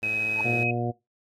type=tone with vibrato; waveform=10% pulse; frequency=108.6 Hz; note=A2; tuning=22 cents flat; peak=-29 dBFS; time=0.02-0.64 s; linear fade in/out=10 ms; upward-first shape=sine; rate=17 Hz; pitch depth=55 cents each way
type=tone; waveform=sine; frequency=2537 Hz; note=D#7; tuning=33 cents sharp; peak=-24 dBFS; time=0.03-0.71 s; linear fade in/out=5 ms
type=tone with exponential growth; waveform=triangle; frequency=883 Hz; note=A5; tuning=6 cents sharp; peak=-23 dBFS; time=0.33-0.41 s; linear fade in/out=2 ms; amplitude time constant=16 ms
type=harmonic tone; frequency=119.4 Hz; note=A#2; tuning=42 cents sharp; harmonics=1 / 2 / 3 / 4 / 5 / 6; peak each=-29 / -32 / -32 / -36 / -37 / -33 dBFS; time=0.44-0.92 s; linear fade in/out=20 ms
effects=noise-tail reverb RT60 0.2 s tail -20 dB re dry + AAC 48 kbps